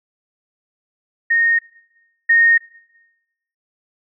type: tone pair in turn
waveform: sine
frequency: 1850 / 1850 Hz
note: A#6 / A#6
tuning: -14 / -14 cents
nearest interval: unison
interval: 0 cents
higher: neither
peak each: -12 / -9 dBFS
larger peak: second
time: 1.3-1.59 / 2.29-2.58 s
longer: neither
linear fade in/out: 10 ms
effects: noise-tail reverb RT60 1.0 s tail -22 dB re dry